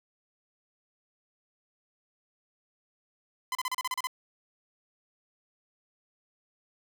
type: tone bursts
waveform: sawtooth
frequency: 1019 Hz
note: C6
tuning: 46 cents flat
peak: -25 dBFS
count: 9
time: 3.52-4.071 s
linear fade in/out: 2 ms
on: 31 ms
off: 34 ms
effects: none